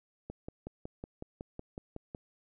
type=click train; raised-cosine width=2 ms; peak=-27 dBFS; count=11; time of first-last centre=0.3-2.148 s; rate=5.41 Hz; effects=none